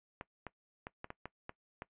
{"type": "clicks", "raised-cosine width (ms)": 0.5, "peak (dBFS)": -27, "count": 8, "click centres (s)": [0.211, 0.467, 0.869, 1.044, 1.104, 1.256, 1.494, 1.821], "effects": ["noise-tail reverb RT60 0.1 s tail -20 dB re dry", "resampled to 8000 Hz"]}